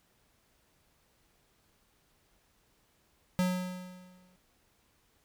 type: tone with exponential decay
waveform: square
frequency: 182.3 Hz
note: F#3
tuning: 25 cents flat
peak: -25 dBFS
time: 3.39-4.36 s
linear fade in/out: 0 ms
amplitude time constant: 210 ms
effects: pink hiss -70 dBFS RMS until 5.24 s

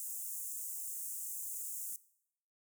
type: high-pass noise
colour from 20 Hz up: pink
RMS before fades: -42 dBFS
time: 0-1.96 s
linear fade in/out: 0 ms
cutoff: 7000 Hz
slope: 48 dB/octave
effects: noise-tail reverb RT60 0.7 s tail -19 dB re dry

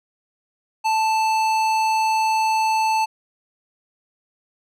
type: tone with tanh clipping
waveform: sine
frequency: 880 Hz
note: A5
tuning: in tune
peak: -19 dBFS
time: 0.84-3.06 s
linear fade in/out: 20 ms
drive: 17 dB
effects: none

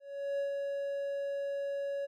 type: tone with ADSR envelope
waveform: triangle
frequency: 560 Hz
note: C#5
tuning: 18 cents sharp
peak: -28 dBFS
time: 0-2.07 s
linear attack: 390 ms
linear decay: 110 ms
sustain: -3 dB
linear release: 26 ms
effects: none

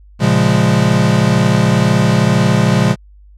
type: chord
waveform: square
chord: Bb minor seventh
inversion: none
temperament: equal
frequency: 116.54 / 138.59 / 174.61 / 207.7 Hz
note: Bb2 / Db3 / F3 / Ab3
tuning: 0 / 0 / 0 / 0 cents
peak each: -16 dBFS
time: 0.19-2.96 s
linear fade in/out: 50 ms
effects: added 50 Hz sine -39 dBFS peak until 3.37 s + low-pass 8000 Hz 12 dB/octave

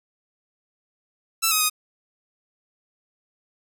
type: tone with pitch steps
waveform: 5% pulse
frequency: 1328 / 1263 / 1245 Hz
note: E6 / D#6 / D#6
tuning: +12 / +26 / +1 cents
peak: -7 dBFS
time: 1.42-1.699 s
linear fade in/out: 20 ms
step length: 93 ms
effects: none

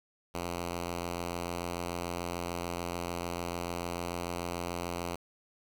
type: tone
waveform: 5% pulse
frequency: 86.8 Hz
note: F2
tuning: 10 cents flat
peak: -23 dBFS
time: 0.34-5.16 s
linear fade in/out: 10 ms
effects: 10-bit

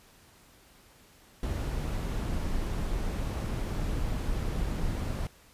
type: noise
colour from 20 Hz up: brown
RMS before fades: -31 dBFS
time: 1.43-5.27 s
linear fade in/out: 2 ms
effects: pink hiss -58 dBFS RMS until 5.53 s + resampled to 32000 Hz

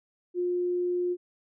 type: tone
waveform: sine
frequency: 355.8 Hz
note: F4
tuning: 32 cents sharp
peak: -25 dBFS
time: 0.34-1.17 s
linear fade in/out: 50 ms
effects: none

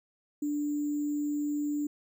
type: tone with sample-and-hold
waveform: sine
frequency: 293.7 Hz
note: D4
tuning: in tune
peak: -28 dBFS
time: 0.42-1.87 s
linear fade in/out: 5 ms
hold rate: 7350 Hz
effects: none

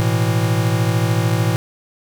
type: chord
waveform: square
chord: A suspended second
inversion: none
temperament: equal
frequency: 110 / 123.47 / 164.81 Hz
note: A2 / B2 / E3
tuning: 0 / 0 / 0 cents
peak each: -18 / -22 / -22 dBFS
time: 0-1.56 s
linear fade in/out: 0 ms
effects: none

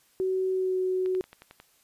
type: tone with pitch glide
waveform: sine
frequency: 375.9 to 371.4 Hz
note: F#4 to F#4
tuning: +27 to +7 cents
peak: -24 dBFS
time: 0.2-1.21 s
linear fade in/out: 0 ms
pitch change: -20 cents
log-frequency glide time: 0.51-0.78 s
type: click train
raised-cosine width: 0.3 ms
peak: -30 dBFS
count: 7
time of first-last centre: 1.06-1.601 s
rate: 11.1 Hz
effects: white hiss -64 dBFS RMS until 1.83 s + resampled to 32000 Hz

